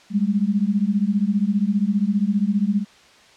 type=beating tone pair; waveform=sine; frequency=196 / 211 Hz; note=G3 / G#3; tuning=0 / +28 cents; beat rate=15 Hz; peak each=-20 dBFS; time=0.1-2.85 s; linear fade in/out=50 ms; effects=white hiss -50 dBFS RMS until 3.36 s + low-pass 5000 Hz 12 dB/octave